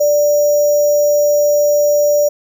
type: tone with sample-and-hold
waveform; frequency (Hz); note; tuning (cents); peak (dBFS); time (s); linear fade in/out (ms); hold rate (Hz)
sine; 587; D5; -1; -9; 0-2.29; 10; 6300
effects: none